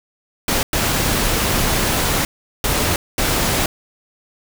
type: noise bursts at uneven times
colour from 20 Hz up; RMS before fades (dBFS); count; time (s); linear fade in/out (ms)
pink; -18; 4; 0.48-0.63 / 0.73-2.25 / 2.64-2.96 / 3.18-3.66; 2
effects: none